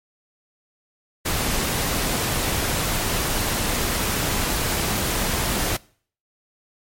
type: noise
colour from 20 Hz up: pink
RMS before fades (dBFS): -23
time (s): 1.25-5.77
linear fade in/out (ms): 10
effects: noise-tail reverb RT60 0.5 s tail -23 dB re dry + MP3 64 kbps